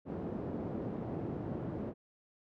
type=band-pass noise; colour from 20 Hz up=pink; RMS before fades=-39 dBFS; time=0.05-1.94 s; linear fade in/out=50 ms; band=140 to 450 Hz; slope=12 dB/octave; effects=none